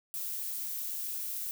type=noise with amplitude modulation; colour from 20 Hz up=violet; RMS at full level=-35 dBFS; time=0.14-1.51 s; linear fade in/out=0 ms; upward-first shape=sine; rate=188 Hz; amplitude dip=35%; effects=none